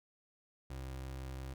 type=tone; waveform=30% pulse; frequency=65.7 Hz; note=C2; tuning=8 cents sharp; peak=-39 dBFS; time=0.7-1.54 s; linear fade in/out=5 ms; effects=none